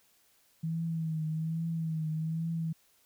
sine tone with vibrato, 160.9 Hz, E3, 42 cents flat, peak -30 dBFS, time 0.63-2.73 s, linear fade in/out 10 ms, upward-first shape triangle, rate 1.2 Hz, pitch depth 57 cents each way, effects white hiss -67 dBFS RMS until 3.05 s

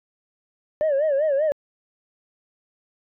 sine tone with vibrato, 585 Hz, D5, 7 cents flat, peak -16 dBFS, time 0.81-1.52 s, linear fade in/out 0 ms, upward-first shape sine, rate 5.1 Hz, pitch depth 140 cents each way, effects tanh soft clip ceiling -16 dBFS

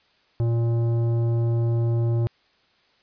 sine tone with tanh clipping, 116.54 Hz, A#2, in tune, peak -21 dBFS, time 0.4-2.27 s, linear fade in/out 0 ms, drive 12 dB, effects white hiss -62 dBFS RMS until 3.02 s + resampled to 11025 Hz

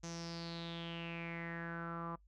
sawtooth tone with low-pass filter sweep, 168.2 Hz, E3, 35 cents sharp, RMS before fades -44 dBFS, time 0.03-2.16 s, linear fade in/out 10 ms, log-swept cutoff 6300 to 1100 Hz, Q 6.8, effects noise-tail reverb RT60 0.1 s tail -22 dB re dry + added 50 Hz sine -63 dBFS peak until 2.27 s

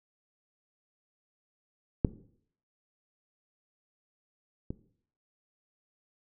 clicks, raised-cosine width 3 ms, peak -9 / -22 dBFS, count 2, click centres 2.048 / 4.705 s, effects noise-tail reverb RT60 0.6 s tail -17 dB re dry

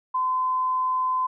sine tone, 1024 Hz, C6, 38 cents flat, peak -21 dBFS, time 0.14-1.27 s, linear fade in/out 10 ms, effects none

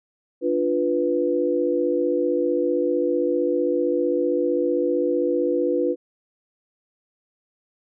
sine chord, B diminished, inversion first, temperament equal, 293.7 / 349.2 / 493.9 Hz, D4 / F4 / B4, 0 / 0 / 0 cents, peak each -25 / -23 / -22 dBFS, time 0.41-5.96 s, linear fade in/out 50 ms, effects none

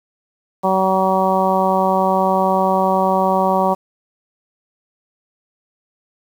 harmonic tone, 189.5 Hz, F#3, 42 cents sharp, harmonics 1 / 2 / 3 / 4 / 5 / 6, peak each -21 / -23 / -19 / -19 / -19 / -23 dBFS, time 0.63-3.75 s, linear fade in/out 20 ms, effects 7-bit

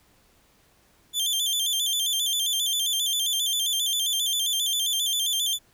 sawtooth tone with vibrato, 3322 Hz, G#7, in tune, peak -20 dBFS, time 1.13-5.59 s, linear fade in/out 50 ms, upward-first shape square, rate 7.5 Hz, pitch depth 80 cents each way, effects pink hiss -61 dBFS RMS until 5.73 s

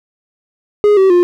triangle tone with pitch steps, 415.3 / 383 / 353.3 Hz, G#4 / G4 / F4, 0 / -40 / +20 cents, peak -4 dBFS, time 0.84-1.23 s, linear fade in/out 0 ms, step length 130 ms, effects none

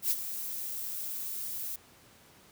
violet noise with ADSR envelope, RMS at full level -26 dBFS, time 0.02-1.76 s, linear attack 84 ms, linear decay 45 ms, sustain -11 dB, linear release 5 ms, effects pink hiss -58 dBFS RMS until 2.51 s + high-pass 80 Hz 12 dB/octave

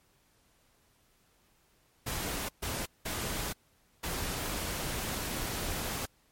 pink noise bursts at uneven times, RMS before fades -35 dBFS, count 4, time 2.06-2.49 / 2.62-2.86 / 3.05-3.53 / 4.03-6.06 s, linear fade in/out 10 ms, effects pink hiss -68 dBFS RMS until 6.31 s + MP3 64 kbps

